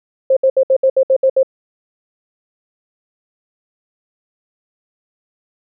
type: tone bursts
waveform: sine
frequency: 530 Hz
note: C5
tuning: 22 cents sharp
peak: -8 dBFS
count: 9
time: 0.3-1.431 s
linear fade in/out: 5 ms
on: 67 ms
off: 66 ms
effects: none